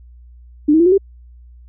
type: tone with pitch steps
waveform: sine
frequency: 297.3 / 318.6 / 341.5 / 366 / 392.3 Hz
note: D4 / D#4 / F4 / F#4 / G4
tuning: +21 / +41 / -39 / -19 / +1 cents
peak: -8 dBFS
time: 0.68-0.98 s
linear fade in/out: 10 ms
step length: 60 ms
effects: added 60 Hz sine -39 dBFS peak until 1.68 s